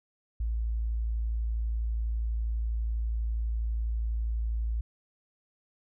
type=tone; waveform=sine; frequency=56.1 Hz; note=A1; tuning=34 cents sharp; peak=-27 dBFS; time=0.4-4.81 s; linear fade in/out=5 ms; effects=none